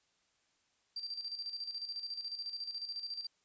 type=tone with tremolo; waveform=sine; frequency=4706 Hz; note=D8; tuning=3 cents sharp; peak=-37 dBFS; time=0.96-3.27 s; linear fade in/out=5 ms; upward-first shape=square; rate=14 Hz; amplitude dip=60%; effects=white hiss -75 dBFS RMS until 3.44 s + resampled to 16000 Hz